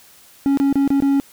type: tone with dropouts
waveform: triangle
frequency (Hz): 277.2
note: C#4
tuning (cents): 0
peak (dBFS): -11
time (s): 0.46-1.2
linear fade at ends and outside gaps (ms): 0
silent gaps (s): 0.573-0.6 / 0.727-0.756 / 0.877-0.904 / 1.003-1.023
effects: white hiss -48 dBFS RMS until 1.32 s